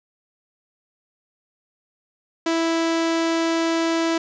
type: tone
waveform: sawtooth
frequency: 329.6 Hz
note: E4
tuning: in tune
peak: -15 dBFS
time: 2.46-4.18 s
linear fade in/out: 5 ms
effects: resampled to 16000 Hz + 8-bit